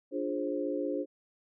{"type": "chord", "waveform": "sine", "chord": "D half-diminished seventh", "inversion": "none", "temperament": "equal with one note detuned", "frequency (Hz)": [293.7, 349.2, 415.3, 529.6], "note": ["D4", "F4", "Ab4", "C5"], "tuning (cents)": [0, 0, 0, 21], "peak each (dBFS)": [-34, -37, -37, -35], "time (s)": [0.11, 1.06], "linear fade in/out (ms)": 50, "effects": []}